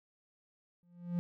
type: tone with exponential growth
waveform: triangle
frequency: 174.61 Hz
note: F3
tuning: in tune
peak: -26 dBFS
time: 0.83-1.19 s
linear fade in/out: 0 ms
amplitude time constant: 77 ms
effects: none